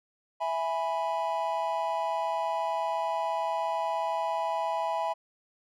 triangle chord, E major, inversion none, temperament equal, 659.3 / 830.6 / 987.8 Hz, E5 / G#5 / B5, 0 / 0 / 0 cents, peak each -30 dBFS, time 0.4-5.14 s, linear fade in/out 20 ms, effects none

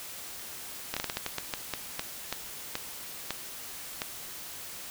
slowing click train, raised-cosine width 0.2 ms, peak -13 dBFS, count 15, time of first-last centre 0.94-4.019 s, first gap 26 ms, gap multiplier 1.29, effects white hiss -42 dBFS RMS until 4.9 s

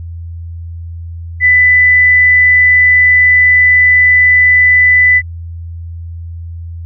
sine tone, 1994 Hz, B6, 16 cents sharp, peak -4 dBFS, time 1.4-5.22 s, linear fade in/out 50 ms, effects added 84 Hz sine -22 dBFS peak until 6.85 s

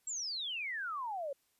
sine exponential sweep, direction down, 7750 to 535 Hz, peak -36 dBFS, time 0.07-1.33 s, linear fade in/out 5 ms, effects white hiss -75 dBFS RMS until 1.59 s + resampled to 32000 Hz

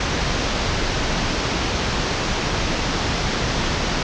pink low-pass noise, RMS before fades -22 dBFS, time 0-4.03 s, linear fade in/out 5 ms, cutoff 6300 Hz, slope 48 dB/octave, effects none

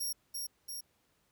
15% pulse tone with echo, 5588 Hz, F8, in tune, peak -28 dBFS, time 0-0.13 s, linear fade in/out 10 ms, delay 340 ms, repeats 2, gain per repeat -3 dB, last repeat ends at 0.81 s, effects pink hiss -73 dBFS RMS until 1.31 s + high-pass 60 Hz 12 dB/octave

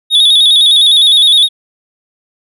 triangle tone with vibrato, 3588 Hz, A7, 33 cents sharp, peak -3 dBFS, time 0.1-1.49 s, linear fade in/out 50 ms, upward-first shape square, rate 9.8 Hz, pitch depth 67 cents each way, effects none

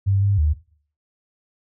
sine tone with pitch steps, 98.3 / 100.3 / 75.7 Hz, G2 / G2 / D#2, +5 / +40 / -47 cents, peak -15 dBFS, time 0.06-0.54 s, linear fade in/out 20 ms, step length 160 ms, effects noise-tail reverb RT60 0.5 s tail -19 dB re dry

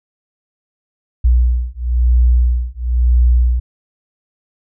sine beating tone pair, 60.2 / 61.2 Hz, B1 / B1, -44 / -15 cents, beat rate 1 Hz, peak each -13 / -13 dBFS, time 1.24-3.6 s, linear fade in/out 10 ms, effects none

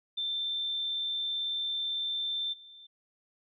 sine tone with level steps, 3561 Hz, A7, 20 cents sharp, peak -30 / -49 dBFS, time 0.17-2.87 s, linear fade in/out 10 ms, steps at 2.52 s, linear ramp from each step 20 ms, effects none

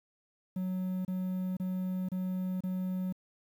triangle tone bursts, 185 Hz, F#3, in tune, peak -29 dBFS, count 5, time 0.56-3.126 s, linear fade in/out 5 ms, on 490 ms, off 29 ms, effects 10-bit

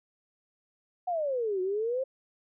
sine exponential two-way sweep, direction down then up, 743 to 362.5 to 541 Hz, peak -27 dBFS, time 1.07-2.04 s, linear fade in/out 10 ms, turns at 1.61 s, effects none

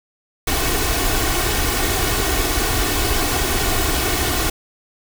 pink noise with comb filter, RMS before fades -19 dBFS, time 0.47-4.5 s, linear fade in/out 5 ms, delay 2.7 ms, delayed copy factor +0.65, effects none

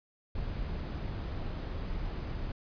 brown noise, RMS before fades -36 dBFS, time 0.35-2.52 s, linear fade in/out 5 ms, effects resampled to 11025 Hz

